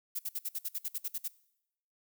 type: noise bursts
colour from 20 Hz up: violet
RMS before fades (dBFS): -35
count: 12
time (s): 0.15-1.282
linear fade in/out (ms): 10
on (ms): 43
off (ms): 56
effects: noise-tail reverb RT60 0.8 s tail -21 dB re dry